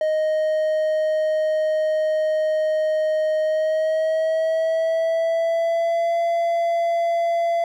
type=tone with pitch glide; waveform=triangle; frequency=622.3 to 678.6 Hz; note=D#5 to F5; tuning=0 to -50 cents; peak=-16 dBFS; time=0.01-7.64 s; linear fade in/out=2 ms; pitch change=+150 cents; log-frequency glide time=3.42-6.19 s; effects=none